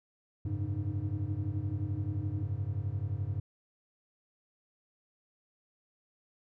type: chord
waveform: triangle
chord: F# suspended second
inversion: none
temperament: just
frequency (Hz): 92.5 / 104.06 / 138.75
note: F#2 / G#2 / C#3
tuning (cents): 0 / +4 / +2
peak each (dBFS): -34 / -32 / -38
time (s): 0.45-3.4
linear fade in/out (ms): 5
type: tone with tremolo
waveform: sine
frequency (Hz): 304.7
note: D#4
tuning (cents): -36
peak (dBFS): -40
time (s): 0.46-2.43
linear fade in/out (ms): 5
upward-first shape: sine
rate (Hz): 12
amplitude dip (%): 30
effects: none